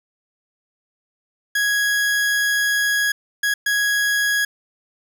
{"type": "tone bursts at uneven times", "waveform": "40% pulse", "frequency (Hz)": 1661.2, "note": "G#6", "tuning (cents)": 0, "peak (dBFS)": -16, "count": 3, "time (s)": [[1.55, 3.12], [3.43, 3.54], [3.66, 4.45]], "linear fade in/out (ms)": 5, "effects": []}